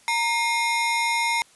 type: ring-modulated tone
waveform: 40% pulse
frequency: 1529 Hz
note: G6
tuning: 44 cents flat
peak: -17 dBFS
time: 0.08-1.42 s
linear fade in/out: 0 ms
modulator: 602 Hz
effects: white hiss -55 dBFS RMS until 1.55 s + resampled to 24000 Hz